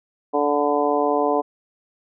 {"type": "harmonic tone with a mistuned harmonic", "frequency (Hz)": 146, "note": "D3", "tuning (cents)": -10, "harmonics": [2, 3, 4, 5, 6, 7], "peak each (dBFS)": [-25, -22, -24, -23, -28, -26], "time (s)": [0.33, 1.42], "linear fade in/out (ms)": 20, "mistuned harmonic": 7, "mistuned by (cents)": -20, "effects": []}